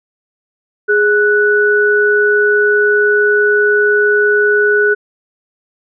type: tone pair together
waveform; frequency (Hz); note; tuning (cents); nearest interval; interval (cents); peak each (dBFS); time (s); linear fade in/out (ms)
sine; 415.3 / 1480; G#4 / F#6; 0 / 0; octave + minor seventh; 2200; -11; 0.88-4.95; 20
effects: none